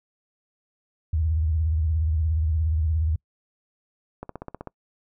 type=tone with vibrato; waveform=sine; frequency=79.1 Hz; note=D#2; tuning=29 cents sharp; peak=-20 dBFS; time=1.13-3.16 s; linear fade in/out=5 ms; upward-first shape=triangle; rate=17 Hz; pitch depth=150 cents each way
type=click train; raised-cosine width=1 ms; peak=-20 dBFS; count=8; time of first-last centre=4.23-4.673 s; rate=15.8 Hz
effects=noise-tail reverb RT60 0.1 s tail -26 dB re dry